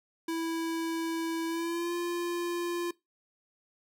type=tone with pitch glide; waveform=square; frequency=329 to 346.8 Hz; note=E4 to F4; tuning=-3 to -12 cents; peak=-31 dBFS; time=0.28-2.91 s; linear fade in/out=5 ms; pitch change=+91 cents; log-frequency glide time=1.47-1.94 s; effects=noise-tail reverb RT60 0.2 s tail -21 dB re dry